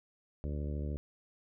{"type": "harmonic tone", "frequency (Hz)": 73.42, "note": "D2", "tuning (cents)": 0, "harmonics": [1, 2, 3, 4, 5, 6, 7, 8], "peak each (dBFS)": [-35, -41, -45, -47, -49, -51, -52, -53], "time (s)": [0.44, 0.97], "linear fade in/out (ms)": 0, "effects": []}